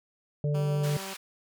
harmonic tone, 146.83 Hz, D3, in tune, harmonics 1 / 3 / 4, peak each -25 / -35 / -37 dBFS, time 0.44-0.97 s, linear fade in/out 2 ms
10% pulse tone, 193.3 Hz, G3, 24 cents flat, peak -30 dBFS, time 0.54-1.14 s, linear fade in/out 10 ms
pink band-pass noise, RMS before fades -41 dBFS, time 0.83-1.17 s, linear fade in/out 10 ms, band 1300 to 14000 Hz, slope 12 dB/octave
effects none

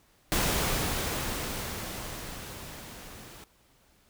pink noise with level ramp, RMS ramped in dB -26 to -48 dBFS, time 0.32-3.44 s, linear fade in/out 0 ms, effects pink hiss -64 dBFS RMS until 4.09 s

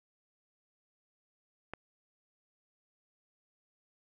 click, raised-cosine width 0.5 ms, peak -24 dBFS, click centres 1.736 s, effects 11-bit

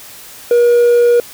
triangle tone, 478.5 Hz, A#4, 45 cents sharp, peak -4 dBFS, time 0.51-1.2 s, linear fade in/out 2 ms, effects tanh soft clip ceiling 0 dBFS + white hiss -35 dBFS RMS until 1.33 s

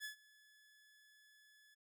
sawtooth tone with ADSR envelope, 1713 Hz, A6, 47 cents flat, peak -39 dBFS, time 0-1.75 s, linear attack 44 ms, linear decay 110 ms, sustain -23 dB, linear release 14 ms, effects none

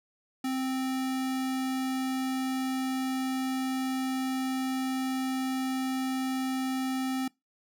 square tone, 261.6 Hz, C4, in tune, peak -29 dBFS, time 0.44-7.28 s, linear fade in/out 5 ms, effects noise-tail reverb RT60 0.2 s tail -24 dB re dry

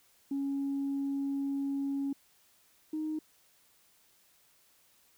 sine tone pair in turn, 277.2 / 310.3 Hz, C#4 / D#4, 0 / -5 cents, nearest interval major second, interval 195 cents, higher second, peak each -29 / -31 dBFS, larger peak first, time 0.31-2.13 / 2.93-3.19 s, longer first, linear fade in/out 5 ms, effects tanh soft clip ceiling -27 dBFS + white hiss -66 dBFS RMS until 5.17 s

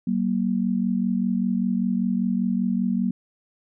sine tone pair together, 190.1 / 235.2 Hz, F#3 / A#3, +47 / +16 cents, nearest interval major third, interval 369 cents, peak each -23 dBFS, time 0.07-3.11 s, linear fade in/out 5 ms, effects none

